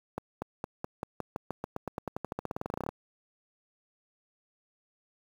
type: accelerating click train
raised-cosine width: 1 ms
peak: -19 dBFS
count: 29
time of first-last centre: 0.18-2.889 s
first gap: 240 ms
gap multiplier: 0.92
effects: high-pass 80 Hz 12 dB/octave + 8-bit